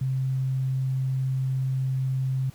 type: tone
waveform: sine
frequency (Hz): 131.7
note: C3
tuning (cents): +12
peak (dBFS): -23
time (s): 0.01-2.5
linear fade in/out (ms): 5
effects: pink hiss -54 dBFS RMS until 2.54 s